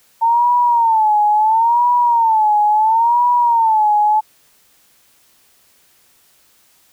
sine tone with vibrato, 902 Hz, A5, 43 cents sharp, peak -10 dBFS, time 0.21-4.21 s, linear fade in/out 20 ms, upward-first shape sine, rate 0.73 Hz, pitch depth 130 cents each way, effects white hiss -54 dBFS RMS until 6.92 s

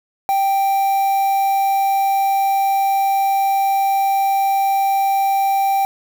triangle tone with quantisation, 784 Hz, G5, in tune, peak -12 dBFS, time 0.29-5.85 s, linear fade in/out 0 ms, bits 5, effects none

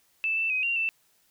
sine tone with pitch steps, 2639 / 2660 / 2521 / 2763 / 2664 Hz, E7 / E7 / D#7 / F7 / E7, +1 / +15 / +22 / -19 / +18 cents, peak -24 dBFS, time 0.24-0.89 s, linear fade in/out 0 ms, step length 130 ms, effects white hiss -66 dBFS RMS until 1.3 s

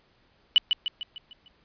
sine tone with echo, 2965 Hz, F#7, 3 cents sharp, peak -13 dBFS, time 0.56-0.58 s, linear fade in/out 0 ms, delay 150 ms, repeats 6, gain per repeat -6 dB, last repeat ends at 1.48 s, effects pink hiss -64 dBFS RMS until 1.64 s + resampled to 11025 Hz

